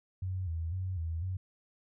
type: tone with vibrato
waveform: sine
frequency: 87.31 Hz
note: F2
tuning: in tune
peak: -32 dBFS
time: 0.22-1.37 s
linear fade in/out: 5 ms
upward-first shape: square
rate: 2 Hz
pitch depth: 110 cents each way
effects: none